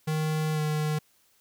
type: tone with pitch glide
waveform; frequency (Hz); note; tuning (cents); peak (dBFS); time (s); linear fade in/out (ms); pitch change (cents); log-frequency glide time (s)
square; 155.56 to 152.8; D#3 to D#3; 0 to -31; -26; 0.07-0.99; 10; -31; 0.53-0.6
effects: white hiss -65 dBFS RMS until 1.4 s